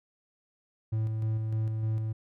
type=tone with tremolo; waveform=triangle; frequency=110 Hz; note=A2; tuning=in tune; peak=-24 dBFS; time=0.92-2.13 s; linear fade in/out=10 ms; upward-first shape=square; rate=3.3 Hz; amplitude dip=30%; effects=none